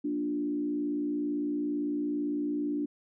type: tone with frequency modulation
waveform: sine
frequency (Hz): 293.7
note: D4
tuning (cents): 0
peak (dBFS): -28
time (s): 0.04-2.86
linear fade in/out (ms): 10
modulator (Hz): 57.8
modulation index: 0.65
effects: none